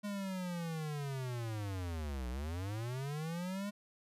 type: linear two-way sweep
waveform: square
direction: down then up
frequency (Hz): 207.7 to 59.5 to 207.7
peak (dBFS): -38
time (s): 0.03-3.71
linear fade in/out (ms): 20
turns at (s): 2.29
effects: resampled to 32000 Hz